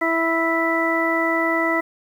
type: harmonic tone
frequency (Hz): 329.6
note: E4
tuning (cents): 0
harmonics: 1 / 2 / 3 / 4 / 6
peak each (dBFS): -23 / -24 / -27 / -26 / -22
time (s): 0.01-1.81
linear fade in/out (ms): 10
effects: 8-bit